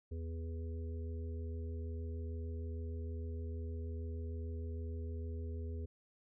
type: harmonic tone with a mistuned harmonic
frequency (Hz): 82.41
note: E2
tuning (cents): 0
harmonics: 1 / 3 / 5 / 6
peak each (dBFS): -39 / -51 / -51 / -57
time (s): 0.11-5.86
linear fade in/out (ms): 10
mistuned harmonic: 1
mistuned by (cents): -46
effects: none